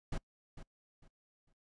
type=noise with echo; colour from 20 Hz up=brown; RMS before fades=-36 dBFS; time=0.12-0.18 s; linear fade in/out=5 ms; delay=450 ms; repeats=3; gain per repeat=-12 dB; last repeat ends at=1.53 s; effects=noise-tail reverb RT60 0.1 s tail -24 dB re dry + resampled to 22050 Hz